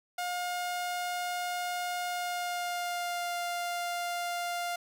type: tone with pitch glide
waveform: sawtooth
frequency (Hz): 713 to 699.5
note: F5 to F5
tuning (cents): +36 to +3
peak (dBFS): -28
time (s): 0.18-4.76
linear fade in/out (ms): 5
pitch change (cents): -33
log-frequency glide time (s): 2.07-3.35
effects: none